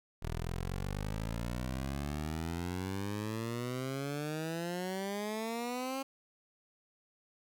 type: exponential sweep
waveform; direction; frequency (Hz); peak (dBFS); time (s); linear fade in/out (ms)
15% pulse; up; 38.89 to 272.6; -29; 0.22-6.03; 10
effects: none